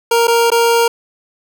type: tone with dropouts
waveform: 25% pulse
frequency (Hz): 466.2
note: A#4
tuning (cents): 0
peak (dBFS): -6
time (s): 0.11-0.88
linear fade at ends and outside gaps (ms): 5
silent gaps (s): 0.272-0.279 / 0.503-0.517
effects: none